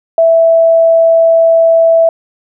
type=tone; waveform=sine; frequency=659.3 Hz; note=E5; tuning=in tune; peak=-4 dBFS; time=0.18-2.09 s; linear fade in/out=2 ms; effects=none